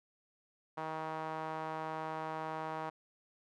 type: tone with band-pass filter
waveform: sawtooth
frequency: 158.2 Hz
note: D#3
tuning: 29 cents sharp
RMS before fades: -40 dBFS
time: 0.77-2.9 s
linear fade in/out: 10 ms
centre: 920 Hz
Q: 2.1
effects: none